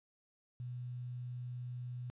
sine tone with quantisation, 123.47 Hz, B2, in tune, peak -40 dBFS, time 0.6-2.1 s, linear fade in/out 0 ms, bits 11, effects resampled to 8000 Hz

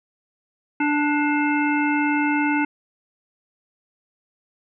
harmonic tone with a mistuned harmonic, 293.7 Hz, D4, in tune, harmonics 1 / 3 / 5 / 7 / 9, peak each -20 / -25 / -27 / -28 / -30 dBFS, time 0.8-2.65 s, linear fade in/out 5 ms, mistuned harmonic 7, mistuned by +54 cents, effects none

